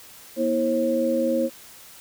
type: tone cluster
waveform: sine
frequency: 240.1 / 323.8 / 538 Hz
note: B3 / E4 / C5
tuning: -49 / -31 / +48 cents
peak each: -25 / -26 / -22 dBFS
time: 0.36-1.5 s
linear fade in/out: 50 ms
effects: white hiss -46 dBFS RMS until 2 s